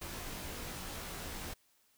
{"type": "noise with comb filter", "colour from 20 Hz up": "pink", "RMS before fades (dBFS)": -43, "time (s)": [0.01, 1.54], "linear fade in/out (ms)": 10, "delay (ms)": 19, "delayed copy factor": -0.85, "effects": ["white hiss -71 dBFS RMS until 1.97 s"]}